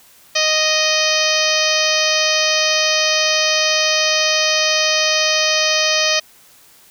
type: harmonic tone with a mistuned harmonic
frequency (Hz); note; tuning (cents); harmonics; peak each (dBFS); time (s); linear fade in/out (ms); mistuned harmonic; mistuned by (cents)
622; D#5; -1; 1 / 2 / 3 / 4 / 5 / 6 / 7 / 8 / 9 / 10; -21 / -26 / -23 / -21 / -22 / -26 / -23 / -22 / -25 / -24; 0.35-6.2; 10; 10; -29
effects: white hiss -48 dBFS RMS until 6.9 s